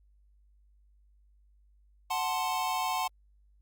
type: chord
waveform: square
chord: F# diminished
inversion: none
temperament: equal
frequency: 740 / 880 / 1046.5 Hz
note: F#5 / A5 / C6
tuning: 0 / 0 / 0 cents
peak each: -34 dBFS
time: 2.1-3.08 s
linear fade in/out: 10 ms
effects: added 50 Hz sine -60 dBFS peak until 3.61 s + Opus 48 kbps